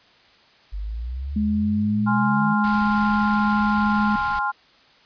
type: exponential sweep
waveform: sine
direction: up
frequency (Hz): 48 to 159.6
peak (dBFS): -26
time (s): 0.72-2.55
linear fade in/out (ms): 20
type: tone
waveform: sine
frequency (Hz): 210.4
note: G#3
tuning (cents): +23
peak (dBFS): -19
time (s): 1.36-4.16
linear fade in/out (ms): 5
type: chord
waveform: sine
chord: F minor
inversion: first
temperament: equal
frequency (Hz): 830.6 / 1046.5 / 1396.9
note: Ab5 / C6 / F6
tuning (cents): 0 / 0 / 0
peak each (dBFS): -25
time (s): 2.06-4.52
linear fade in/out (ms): 20
type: band-stop noise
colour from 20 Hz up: pink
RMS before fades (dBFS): -35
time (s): 2.64-4.39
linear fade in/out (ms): 0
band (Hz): 230 to 860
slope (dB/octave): 48
effects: white hiss -54 dBFS RMS until 5.05 s + resampled to 11025 Hz